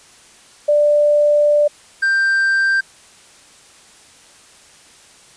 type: tone pair in turn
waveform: sine / triangle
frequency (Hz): 590 / 1575.1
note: D5 / G6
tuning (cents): +8 / +8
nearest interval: octave + perfect fourth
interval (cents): 1700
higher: second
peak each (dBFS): -10 / -11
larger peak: first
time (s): 0.68-1.68 / 2.02-2.81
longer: first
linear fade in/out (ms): 10
effects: white hiss -46 dBFS RMS until 5.36 s + resampled to 22050 Hz